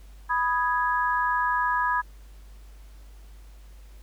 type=chord; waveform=sine; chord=G# minor; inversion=first; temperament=equal; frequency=987.8 / 1244.5 / 1661.2 Hz; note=B5 / D#6 / G#6; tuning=0 / 0 / 0 cents; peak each=-24 / -29 / -27 dBFS; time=0.29-2.02 s; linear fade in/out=20 ms; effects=added 50 Hz sine -44 dBFS peak until 4.02 s + pink hiss -59 dBFS RMS until 4.02 s